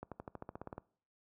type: accelerating click train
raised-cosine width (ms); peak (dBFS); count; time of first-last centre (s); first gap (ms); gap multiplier
1; -29; 12; 0.03-0.78; 87; 0.95
effects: noise-tail reverb RT60 0.5 s tail -22 dB re dry + high-pass 60 Hz 12 dB/octave